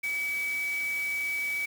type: tone in noise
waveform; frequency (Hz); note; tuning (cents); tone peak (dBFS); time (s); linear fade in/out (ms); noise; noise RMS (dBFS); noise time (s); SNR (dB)
sine; 2283; D7; -50; -28; 0.03-1.66; 10; white; -43; 0.03-1.66; +12
effects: none